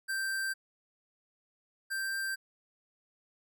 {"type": "tone pair in turn", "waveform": "square", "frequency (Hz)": [1568, 1574.1], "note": ["G6", "G6"], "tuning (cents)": [0, 7], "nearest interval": "unison", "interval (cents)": 7, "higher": "second", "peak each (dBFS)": [-32, -33], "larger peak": "first", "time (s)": [[0.08, 0.54], [1.9, 2.36]], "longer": "neither", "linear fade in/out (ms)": 20, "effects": []}